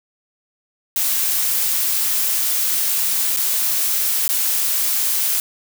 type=noise with dropouts; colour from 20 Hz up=blue; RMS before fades=-19 dBFS; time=0.96-5.4 s; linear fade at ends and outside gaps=1 ms; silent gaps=3.364-3.37 / 4.279-4.29 s; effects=none